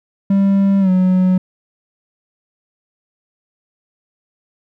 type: tone with pitch glide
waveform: triangle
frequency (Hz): 196.7 to 184.59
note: G3 to F#3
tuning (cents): +6 to -4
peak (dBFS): -8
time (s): 0.3-1.38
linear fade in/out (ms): 5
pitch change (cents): -110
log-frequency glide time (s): 0.8-0.9
effects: none